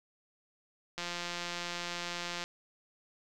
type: click train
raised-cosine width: 0.2 ms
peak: -20 dBFS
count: 255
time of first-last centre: 0.98-2.44 s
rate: 174 Hz
effects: none